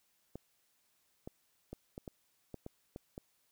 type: clicks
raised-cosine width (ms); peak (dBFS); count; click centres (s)
2; -30; 9; 0.356 / 1.275 / 1.73 / 1.979 / 2.078 / 2.543 / 2.664 / 2.961 / 3.179
effects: white hiss -75 dBFS RMS until 3.51 s